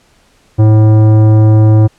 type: tone with tanh clipping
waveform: sine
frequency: 108.4 Hz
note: A2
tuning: 25 cents flat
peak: -5 dBFS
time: 0.58-1.88 s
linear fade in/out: 20 ms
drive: 14 dB
effects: pink hiss -50 dBFS RMS until 1.98 s + low-pass 9000 Hz 12 dB/octave